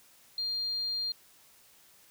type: tone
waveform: sine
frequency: 4200 Hz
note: C8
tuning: 6 cents sharp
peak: -30 dBFS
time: 0.38-1.12 s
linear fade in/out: 2 ms
effects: white hiss -60 dBFS RMS until 2.1 s